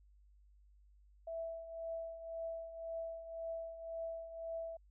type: tone with tremolo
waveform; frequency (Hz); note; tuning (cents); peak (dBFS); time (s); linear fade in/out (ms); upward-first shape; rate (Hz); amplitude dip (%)
sine; 659.3; E5; 0; -38; 1.27-4.77; 5; triangle; 1.9; 70
effects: added 50 Hz sine -62 dBFS peak until 4.9 s